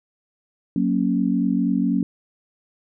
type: chord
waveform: sine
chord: F# major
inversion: none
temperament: equal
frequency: 185 / 233.1 / 277.2 Hz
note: F#3 / A#3 / C#4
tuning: 0 / 0 / 0 cents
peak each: -22 dBFS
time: 0.76-2.03 s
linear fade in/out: 2 ms
effects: none